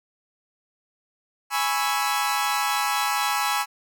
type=chord; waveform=sawtooth; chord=C# minor seventh; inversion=second; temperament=equal; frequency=830.6 / 987.8 / 1108.7 / 1318.5 Hz; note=G#5 / B5 / C#6 / E6; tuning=0 / 0 / 0 / 0 cents; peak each=-22 / -25 / -26 / -24 dBFS; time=1.5-3.66 s; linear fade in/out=50 ms; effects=none